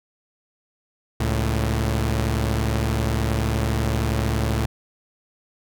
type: tone pair together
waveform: sawtooth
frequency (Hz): 69.69 / 110.8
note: C#2 / A2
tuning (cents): +10 / +13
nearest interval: minor sixth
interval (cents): 803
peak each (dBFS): -19 / -19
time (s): 1.2-4.66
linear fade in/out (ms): 5
effects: none